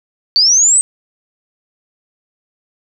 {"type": "linear sweep", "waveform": "sine", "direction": "up", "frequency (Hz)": [4452, 8320], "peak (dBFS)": -7, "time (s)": [0.36, 0.81], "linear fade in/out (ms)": 0, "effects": []}